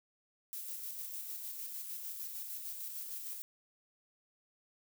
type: noise with tremolo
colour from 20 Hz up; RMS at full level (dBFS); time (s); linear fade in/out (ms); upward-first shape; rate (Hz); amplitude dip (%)
violet; -42; 0.53-3.42; 0; square; 6.6; 30
effects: none